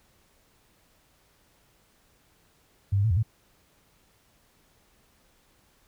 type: tone with pitch steps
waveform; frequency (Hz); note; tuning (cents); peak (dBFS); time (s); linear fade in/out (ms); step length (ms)
sine; 98.9 / 100.2 / 112 / 86 / 110.6; G2 / G2 / A2 / F2 / A2; +16 / +38 / +31 / -26 / +9; -20; 2.92-3.23; 10; 62
effects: pink hiss -64 dBFS RMS until 5.87 s